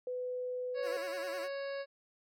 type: tone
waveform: sine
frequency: 500 Hz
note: B4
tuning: 21 cents sharp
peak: -35 dBFS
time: 0.07-0.97 s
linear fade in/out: 2 ms
type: harmonic tone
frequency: 554.4 Hz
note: C#5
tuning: in tune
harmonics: 1 / 2 / 3 / 4 / 5 / 7 / 8 / 9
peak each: -37 / -51 / -47 / -54 / -55 / -57 / -56 / -58 dBFS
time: 0.74-1.86 s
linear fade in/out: 50 ms
type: tone with vibrato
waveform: 10% pulse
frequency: 349.2 Hz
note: F4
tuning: in tune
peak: -35 dBFS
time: 0.82-1.49 s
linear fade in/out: 50 ms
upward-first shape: sine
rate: 9.8 Hz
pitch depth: 110 cents each way
effects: none